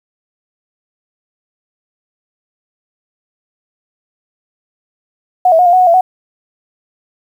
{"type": "tone with pitch steps", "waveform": "sine", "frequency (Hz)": [731, 650, 723, 699, 739, 732, 677, 742], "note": ["F#5", "E5", "F#5", "F5", "F#5", "F#5", "E5", "F#5"], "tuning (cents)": [-21, -24, -40, 1, -2, -19, 46, 5], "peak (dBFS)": -5, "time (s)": [5.45, 6.01], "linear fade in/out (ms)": 5, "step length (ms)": 70, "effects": ["7-bit"]}